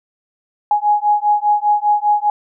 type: beating tone pair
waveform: sine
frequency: 831 / 836 Hz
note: G#5 / G#5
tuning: +1 / +11 cents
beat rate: 5 Hz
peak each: -15 dBFS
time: 0.71-2.3 s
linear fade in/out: 2 ms
effects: none